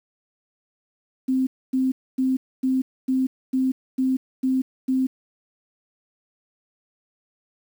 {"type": "tone bursts", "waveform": "sine", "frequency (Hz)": 260.9, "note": "C4", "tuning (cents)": -5, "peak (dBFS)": -18, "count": 9, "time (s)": [1.28, 5.07], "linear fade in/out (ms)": 10, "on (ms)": 190, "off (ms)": 260, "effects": ["8-bit"]}